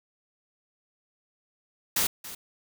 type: noise with echo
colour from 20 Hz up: white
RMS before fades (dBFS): -25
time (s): 1.96-2.07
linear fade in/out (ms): 5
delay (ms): 280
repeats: 1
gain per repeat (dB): -15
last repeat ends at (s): 2.35
effects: none